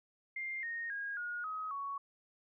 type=tone with pitch steps; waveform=sine; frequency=2106 / 1854.7 / 1633.4 / 1438.4 / 1266.8 / 1115.6 Hz; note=C7 / A#6 / G#6 / F#6 / D#6 / C#6; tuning=+11 / -9 / -29 / -49 / +31 / +11 cents; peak=-37 dBFS; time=0.36-1.98 s; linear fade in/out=5 ms; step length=270 ms; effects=none